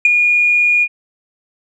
sine tone with ADSR envelope, 2436 Hz, D#7, 37 cents flat, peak -3 dBFS, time 0.05-0.88 s, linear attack 3 ms, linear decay 19 ms, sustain -6 dB, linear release 54 ms, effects tanh soft clip ceiling -2 dBFS

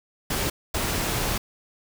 pink noise bursts at uneven times, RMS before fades -26 dBFS, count 2, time 0.3-0.5 / 0.74-1.38 s, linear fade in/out 5 ms, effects none

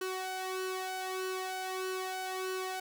sawtooth tone with flanger, 374.4 Hz, F#4, 20 cents sharp, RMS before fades -37 dBFS, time 0.01-2.8 s, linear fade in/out 5 ms, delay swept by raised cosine 0.69 to 1.35 ms, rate 1.6 Hz, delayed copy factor +0.65, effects none

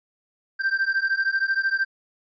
triangle beating tone pair, 1565 / 1578 Hz, G6 / G6, -3 / +11 cents, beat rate 13 Hz, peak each -22 dBFS, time 0.59-1.85 s, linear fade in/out 20 ms, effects resampled to 16000 Hz

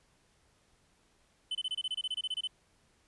triangle tone bursts, 3034 Hz, F#7, 43 cents sharp, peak -30 dBFS, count 15, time 1.51-2.474 s, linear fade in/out 5 ms, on 40 ms, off 26 ms, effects pink hiss -69 dBFS RMS until 3.07 s + resampled to 24000 Hz

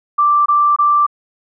sine tone bursts, 1174.7 Hz, D6, in tune, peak -9 dBFS, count 3, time 0.18-1.066 s, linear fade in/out 10 ms, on 280 ms, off 23 ms, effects none

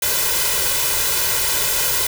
white noise with comb filter, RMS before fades -19 dBFS, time 0.02-2.07 s, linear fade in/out 5 ms, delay 2 ms, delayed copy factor +0.85, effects none

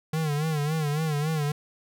square tone with vibrato, 152.5 Hz, D#3, 34 cents flat, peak -25 dBFS, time 0.13-1.52 s, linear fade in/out 5 ms, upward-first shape sine, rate 3.6 Hz, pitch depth 94 cents each way, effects none

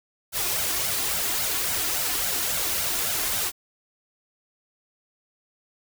white noise with flanger, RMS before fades -26 dBFS, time 0.32-3.52 s, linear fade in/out 50 ms, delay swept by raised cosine 1.3 to 2.9 ms, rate 3.6 Hz, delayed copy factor +0.6, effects none

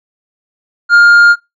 sine tone with tanh clipping, 1410 Hz, F6, 16 cents sharp, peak -3 dBFS, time 0.89-1.36 s, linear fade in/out 50 ms, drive 4 dB, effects noise-tail reverb RT60 0.2 s tail -22 dB re dry

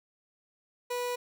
30% pulse tone, 490 Hz, B4, 14 cents flat, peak -28 dBFS, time 0.9-1.16 s, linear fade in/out 10 ms, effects none

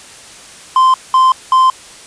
triangle tone bursts, 1039 Hz, C6, 12 cents flat, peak -4 dBFS, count 3, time 0.76-1.7 s, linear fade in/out 2 ms, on 180 ms, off 200 ms, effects white hiss -36 dBFS RMS until 2.06 s + resampled to 22050 Hz

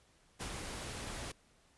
pink noise with ADSR envelope, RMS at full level -40 dBFS, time 0.39-1.32 s, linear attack 27 ms, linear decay 70 ms, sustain -3 dB, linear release 7 ms, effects pink hiss -68 dBFS RMS until 1.77 s + resampled to 24000 Hz

